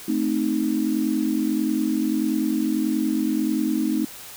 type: chord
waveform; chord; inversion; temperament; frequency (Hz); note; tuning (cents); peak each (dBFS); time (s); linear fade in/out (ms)
sine; A diminished; none; equal; 220 / 261.6 / 311.1; A3 / C4 / Eb4; 0 / 0 / 0; -25 / -25 / -23; 0.08-4.05; 5
effects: white hiss -40 dBFS RMS until 4.36 s